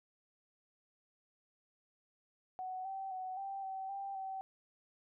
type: tone with pitch steps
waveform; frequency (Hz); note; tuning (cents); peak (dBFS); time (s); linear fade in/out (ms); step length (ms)
sine; 745 / 773 / 747 / 783 / 767 / 788 / 768; F#5 / G5 / F#5 / G5 / G5 / G5 / G5; +12 / -24 / +16 / -2 / -38 / +9 / -36; -39; 2.59-4.41; 0; 260
effects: none